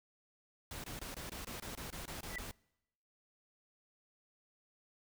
pink noise bursts, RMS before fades -45 dBFS, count 12, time 0.71-2.512 s, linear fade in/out 2 ms, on 130 ms, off 22 ms
sine tone with exponential growth, 1975.5 Hz, B6, in tune, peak -36 dBFS, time 2.25-2.38 s, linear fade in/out 2 ms, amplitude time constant 28 ms
effects noise-tail reverb RT60 0.9 s tail -25 dB re dry

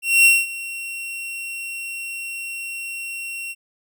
45% pulse tone with ADSR envelope, 2732 Hz, F7, 39 cents flat, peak -9 dBFS, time 0.02-3.55 s, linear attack 230 ms, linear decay 210 ms, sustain -19 dB, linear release 41 ms, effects none

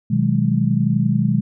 sine chord, G# minor seventh, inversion first, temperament just, 124.59 / 155.74 / 186.89 / 207.7 Hz, B2 / D#3 / F#3 / G#3, +16 / +2 / +18 / 0 cents, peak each -20 / -20 / -22 / -19 dBFS, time 0.1-1.41 s, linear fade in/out 10 ms, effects none

